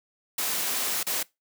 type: noise with dropouts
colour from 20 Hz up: white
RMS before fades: -28 dBFS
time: 0.38-1.23 s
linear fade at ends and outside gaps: 5 ms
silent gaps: 1.031-1.066 s
effects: noise-tail reverb RT60 0.2 s tail -22 dB re dry + high-pass 200 Hz 12 dB/octave